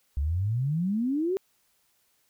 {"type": "exponential sweep", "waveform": "sine", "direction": "up", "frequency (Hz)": [66.7, 397], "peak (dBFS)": -24, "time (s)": [0.17, 1.37], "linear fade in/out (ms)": 0, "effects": ["white hiss -69 dBFS RMS until 2.29 s"]}